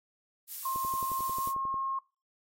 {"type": "noise", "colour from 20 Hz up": "violet", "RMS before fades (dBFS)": -38, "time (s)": [0.47, 1.54], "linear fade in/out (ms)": 50}
{"type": "tone with pitch glide", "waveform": "sine", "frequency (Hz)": [1060, 1076], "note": ["C6", "C6"], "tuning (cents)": [22, 48], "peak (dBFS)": -30, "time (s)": [0.65, 1.99], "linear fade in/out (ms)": 5, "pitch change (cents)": 26, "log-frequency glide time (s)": [1.39, 1.46]}
{"type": "click train", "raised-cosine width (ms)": 2, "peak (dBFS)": -33, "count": 12, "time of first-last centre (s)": [0.76, 1.742], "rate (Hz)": 11.2}
{"effects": ["noise-tail reverb RT60 0.3 s tail -21 dB re dry", "AAC 48 kbps"]}